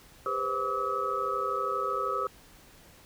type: tone cluster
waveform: sine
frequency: 402.2 / 492.4 / 525 / 1151 / 1282 Hz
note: G4 / B4 / C5 / D6 / E6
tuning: +44 / -5 / +6 / -35 / -49 cents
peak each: -36 / -38 / -36 / -35 / -30 dBFS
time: 0.26-2.27 s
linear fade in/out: 2 ms
effects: pink hiss -55 dBFS RMS until 3.05 s